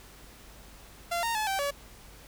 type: tone with pitch steps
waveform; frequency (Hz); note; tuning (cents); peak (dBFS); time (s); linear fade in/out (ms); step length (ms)
sawtooth; 688 / 924 / 860 / 777 / 568; F5 / A#5 / A5 / G5 / C#5; -26 / -16 / -40 / -16 / +42; -24; 1.11-1.71; 10; 120
effects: added 50 Hz sine -53 dBFS peak until 2.27 s + pink hiss -52 dBFS RMS until 2.27 s